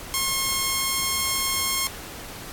5% pulse tone, 1076 Hz, C6, 48 cents sharp, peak -10 dBFS, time 0.14-1.87 s, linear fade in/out 0 ms, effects pink hiss -38 dBFS RMS until 2.52 s + AAC 64 kbps

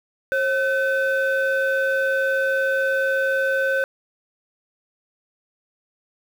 sine tone pair together, 538 / 1521.7 Hz, C5 / F#6, +48 / +48 cents, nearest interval octave + tritone, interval 1800 cents, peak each -19 dBFS, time 0.32-3.84 s, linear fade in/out 0 ms, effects tanh soft clip ceiling -15 dBFS + 7-bit

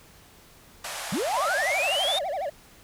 pink band-pass noise, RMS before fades -35 dBFS, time 0.84-2.19 s, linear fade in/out 5 ms, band 560 to 12000 Hz, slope 48 dB/octave
triangle linear sweep, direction up, 146.83 to 3729 Hz, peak -23 dBFS, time 1.12-2.19 s, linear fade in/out 5 ms
triangle tone with vibrato, 659.3 Hz, E5, in tune, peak -25 dBFS, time 1.33-2.5 s, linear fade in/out 10 ms, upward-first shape sine, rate 12 Hz, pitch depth 290 cents each way
effects pink hiss -53 dBFS RMS until 2.83 s

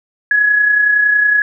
sine tone with amplitude modulation, 1683 Hz, G#6, 23 cents sharp, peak -7 dBFS, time 0.31-1.42 s, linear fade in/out 2 ms, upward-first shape sine, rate 30.8 Hz, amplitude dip 45%, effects none

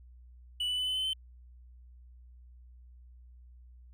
triangle tone with pitch steps, 2960 / 2982 / 3005 / 3027 / 3050 / 3073 Hz, F#7 / F#7 / F#7 / F#7 / G7 / G7, 0 / +13 / +26 / +39 / -48 / -35 cents, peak -28 dBFS, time 0.6-1.134 s, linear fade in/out 5 ms, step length 89 ms, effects added 61 Hz sine -51 dBFS peak until 3.93 s

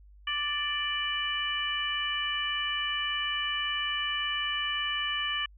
harmonic tone with a mistuned harmonic, 587.3 Hz, D5, in tune, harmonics 2 / 3 / 4 / 5, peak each -36 / -34 / -36 / -31 dBFS, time 0.27-5.46 s, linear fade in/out 5 ms, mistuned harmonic 5, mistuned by +17 cents, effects added 50 Hz sine -51 dBFS peak until 5.57 s

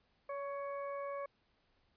harmonic tone with a mistuned harmonic, 558 Hz, C#5, 11 cents sharp, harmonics 1 / 2 / 3 / 4, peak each -40 / -44 / -56 / -55 dBFS, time 0.29-1.26 s, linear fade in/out 5 ms, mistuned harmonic 1, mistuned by +16 cents, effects pink hiss -75 dBFS RMS until 1.96 s + resampled to 11025 Hz

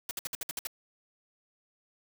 white noise bursts, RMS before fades -35 dBFS, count 8, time 0.09-0.671 s, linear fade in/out 2 ms, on 21 ms, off 59 ms, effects none

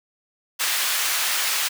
pink high-pass noise, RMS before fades -23 dBFS, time 0.59-1.69 s, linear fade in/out 20 ms, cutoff 1500 Hz, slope 12 dB/octave, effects none

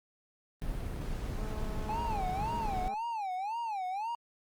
brown noise, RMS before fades -36 dBFS, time 0.62-2.88 s, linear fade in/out 0 ms
click train, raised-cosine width 1 ms, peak -34 dBFS, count 336, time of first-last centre 1.38-2.938 s, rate 215 Hz
triangle tone with vibrato, 830.6 Hz, G#5, in tune, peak -31 dBFS, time 1.89-4.15 s, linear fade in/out 2 ms, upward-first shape sine, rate 1.9 Hz, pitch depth 220 cents each way
effects Opus 32 kbps

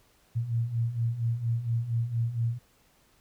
sine beating tone pair, 113.5 / 117.8 Hz, A#2 / A#2, -46 / +19 cents, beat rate 4.3 Hz, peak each -32 / -27 dBFS, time 0.35-2.59 s, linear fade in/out 20 ms, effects pink hiss -64 dBFS RMS until 3.2 s

